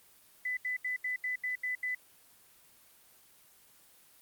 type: tone bursts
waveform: sine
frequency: 2001 Hz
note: B6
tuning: 22 cents sharp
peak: -31 dBFS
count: 8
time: 0.45-1.949 s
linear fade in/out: 5 ms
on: 120 ms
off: 77 ms
effects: white hiss -61 dBFS RMS until 4.21 s + Opus 24 kbps